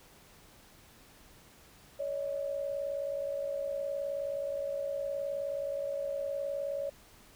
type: tone pair together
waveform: sine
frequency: 561.8 / 621 Hz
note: C#5 / D#5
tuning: +23 / -3 cents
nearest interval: major second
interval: 174 cents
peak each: -33 / -39 dBFS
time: 1.99-6.9 s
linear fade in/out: 10 ms
effects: pink hiss -58 dBFS RMS until 7.35 s